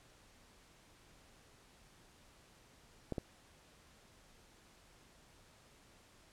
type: clicks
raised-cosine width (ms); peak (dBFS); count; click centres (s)
2; -24; 2; 3.123 / 3.182
effects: pink hiss -64 dBFS RMS until 6.32 s + low-pass 10000 Hz 12 dB/octave